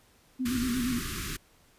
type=tone with vibrato; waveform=sine; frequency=246.9 Hz; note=B3; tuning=in tune; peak=-27 dBFS; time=0.39-1 s; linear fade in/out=20 ms; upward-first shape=square; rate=8.5 Hz; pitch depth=69 cents each way
type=band-stop noise; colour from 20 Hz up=pink; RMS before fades=-35 dBFS; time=0.45-1.37 s; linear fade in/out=10 ms; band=400 to 1100 Hz; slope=96 dB/octave
effects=pink hiss -62 dBFS RMS until 1.78 s + resampled to 32000 Hz